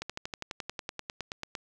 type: slowing click train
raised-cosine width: 0.2 ms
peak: -18 dBFS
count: 17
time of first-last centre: 0.02-1.552 s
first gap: 76 ms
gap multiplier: 1.03
effects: none